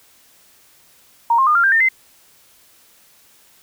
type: tone with pitch steps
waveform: sine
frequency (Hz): 932.3 / 1064.8 / 1216 / 1388.8 / 1586.2 / 1811.5 / 2069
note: A#5 / C6 / D#6 / F6 / G6 / A6 / C7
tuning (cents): 0 / +30 / -40 / -10 / +20 / +50 / -20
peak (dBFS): -11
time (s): 1.3-1.888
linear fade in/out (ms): 5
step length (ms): 84
effects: white hiss -52 dBFS RMS until 3.62 s